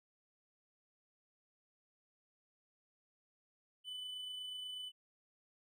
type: tone with amplitude modulation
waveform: triangle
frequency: 3000 Hz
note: F#7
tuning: 23 cents sharp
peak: -40 dBFS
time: 3.84-4.92 s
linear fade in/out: 50 ms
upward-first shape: sine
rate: 28.2 Hz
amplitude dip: 30%
effects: none